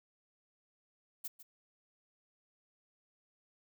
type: noise with echo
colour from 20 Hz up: violet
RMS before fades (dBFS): -40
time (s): 1.24-1.28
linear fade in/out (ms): 10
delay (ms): 150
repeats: 1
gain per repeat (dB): -13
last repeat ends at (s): 1.43
effects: none